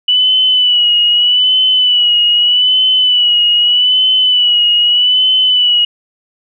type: tone with vibrato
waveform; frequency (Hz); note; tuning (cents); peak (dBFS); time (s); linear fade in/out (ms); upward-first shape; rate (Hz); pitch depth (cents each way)
sine; 2960; F#7; 0; -7; 0.08-5.85; 5; sine; 0.81; 47
effects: none